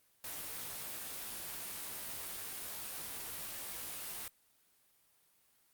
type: noise with comb filter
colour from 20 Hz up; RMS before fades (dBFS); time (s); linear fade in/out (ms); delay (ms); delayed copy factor
white; -43; 0.24-4.28; 2; 16; -0.65
effects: white hiss -71 dBFS RMS until 5.73 s + Opus 32 kbps